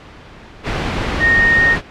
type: tone in noise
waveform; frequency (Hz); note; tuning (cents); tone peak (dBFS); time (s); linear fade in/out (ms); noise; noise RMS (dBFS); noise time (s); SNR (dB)
sine; 1852; A#6; -12; -9; 1.19-1.77; 50; pink; -19; 0.63-1.82; +7
effects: pink hiss -38 dBFS RMS until 1.9 s + low-pass 3000 Hz 12 dB/octave